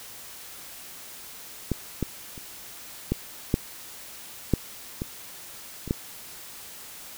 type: clicks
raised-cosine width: 3 ms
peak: -11 / -12 / -28 / -10 / -7 / -6 / -16 / -22 / -10 dBFS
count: 9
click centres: 1.717 / 2.027 / 2.378 / 3.12 / 3.541 / 4.537 / 5.019 / 5.877 / 5.909 s
effects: white hiss -43 dBFS RMS until 7.17 s